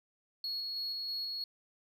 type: tone with tremolo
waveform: sine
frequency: 4332 Hz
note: C#8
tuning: 41 cents flat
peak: -32 dBFS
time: 0.44-1.44 s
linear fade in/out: 2 ms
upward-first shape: square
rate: 3.1 Hz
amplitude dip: 25%
effects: tanh soft clip ceiling -33 dBFS + 12-bit